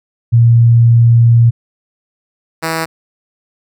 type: tone pair in turn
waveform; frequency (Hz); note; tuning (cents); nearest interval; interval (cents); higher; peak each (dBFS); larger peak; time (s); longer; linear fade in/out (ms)
sine / 5% pulse; 117.1 / 162.35; A#2 / E3; +8 / -26; tritone; 566; second; -4; neither; 0.32-1.51 / 2.62-2.86; first; 20
effects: none